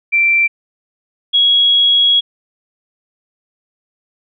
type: tone pair in turn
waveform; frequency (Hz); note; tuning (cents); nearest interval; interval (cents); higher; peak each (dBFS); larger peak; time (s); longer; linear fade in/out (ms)
sine; 2349 / 3322; D7 / G#7; 0 / 0; tritone; 600; second; -9 / -8; second; 0.12-0.48 / 1.33-2.21; second; 20
effects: none